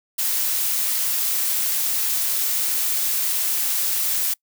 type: noise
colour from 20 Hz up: blue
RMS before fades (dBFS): -22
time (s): 0.18-4.34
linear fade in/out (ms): 10
effects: noise-tail reverb RT60 0.1 s tail -25 dB re dry